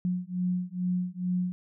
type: beating tone pair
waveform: sine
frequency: 179.4 / 181.7 Hz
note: F3 / F#3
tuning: +47 / -31 cents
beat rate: 2.3 Hz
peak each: -30 dBFS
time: 0.05-1.52 s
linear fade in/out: 0 ms
effects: none